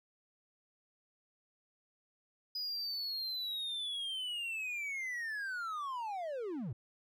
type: linear sweep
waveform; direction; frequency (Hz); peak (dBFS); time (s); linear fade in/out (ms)
triangle; down; 4978 to 98.6; -35; 2.55-6.73; 5
effects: none